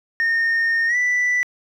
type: tone with pitch glide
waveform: sine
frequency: 1833 to 1975.9 Hz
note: A#6 to B6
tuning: -30 to 0 cents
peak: -14 dBFS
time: 0.2-1.43 s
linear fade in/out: 0 ms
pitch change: +130 cents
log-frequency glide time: 0.87-0.96 s
effects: tanh soft clip ceiling -15 dBFS + 9-bit